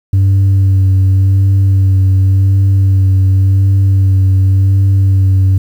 sine tone with vibrato, 96.3 Hz, G2, 30 cents flat, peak -3 dBFS, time 0.13-5.58 s, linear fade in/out 5 ms, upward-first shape sine, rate 0.9 Hz, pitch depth 20 cents each way, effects tanh soft clip ceiling -5 dBFS + 7-bit

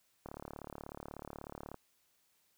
click train, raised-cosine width 1 ms, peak -30 dBFS, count 55, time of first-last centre 0.26-1.744 s, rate 36.4 Hz, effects white hiss -74 dBFS RMS until 2.57 s

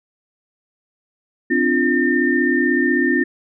sine tone cluster, 257.8 / 293.9 / 348.2 / 1810 Hz, C4 / D4 / F4 / A6, -26 / +1 / -5 / +48 cents, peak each -19 / -21 / -20 / -19 dBFS, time 1.5-3.24 s, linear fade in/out 10 ms, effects none

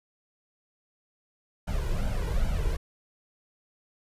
brown noise with flanger, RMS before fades -27 dBFS, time 1.67-2.77 s, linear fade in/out 10 ms, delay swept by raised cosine 1.3 to 2.09 ms, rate 2.5 Hz, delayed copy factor +0.75, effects resampled to 32000 Hz

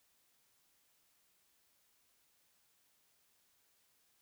silence, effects white hiss -74 dBFS RMS until 4.21 s

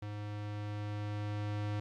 square tone with level ramp, 104.2 Hz, G#2, 6 cents sharp, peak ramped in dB -40 to -34 dBFS, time 0.02-1.8 s, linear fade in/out 5 ms, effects low-pass 4000 Hz 12 dB/octave + 12-bit

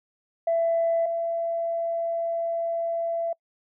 sine tone pair in turn, 667 / 671.3 Hz, E5 / E5, +20 / +31 cents, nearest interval unison, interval 11 cents, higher second, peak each -19 / -24 dBFS, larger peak first, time 0.47-1.06 / 1.06-3.33 s, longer second, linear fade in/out 5 ms, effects noise-tail reverb RT60 0.1 s tail -26 dB re dry + tanh soft clip ceiling -16 dBFS

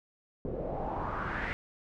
pink noise with low-pass filter sweep, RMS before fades -35 dBFS, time 0.45-1.53 s, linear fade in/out 0 ms, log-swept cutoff 420 to 2100 Hz, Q 3.6, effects none

